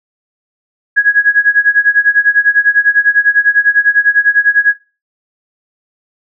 sine tone with tremolo, 1661.2 Hz, G#6, in tune, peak -3 dBFS, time 0.96-4.75 s, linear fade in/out 20 ms, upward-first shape sine, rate 10 Hz, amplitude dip 85%, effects noise-tail reverb RT60 0.3 s tail -17 dB re dry

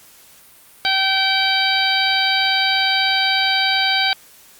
harmonic tone with a mistuned harmonic, 771 Hz, G5, 29 cents flat, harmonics 1 / 2 / 3 / 4 / 5 / 6, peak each -22 / -22 / -22 / -22 / -22 / -22 dBFS, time 0.85-4.13 s, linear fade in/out 0 ms, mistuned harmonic 4, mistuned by +22 cents, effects white hiss -47 dBFS RMS until 4.59 s + Opus 48 kbps

